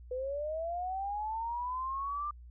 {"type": "linear sweep", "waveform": "sine", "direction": "up", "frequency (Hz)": [493.9, 1196], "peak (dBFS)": -33, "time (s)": [0.11, 2.31], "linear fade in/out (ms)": 5, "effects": ["added 60 Hz sine -48 dBFS peak until 2.5 s"]}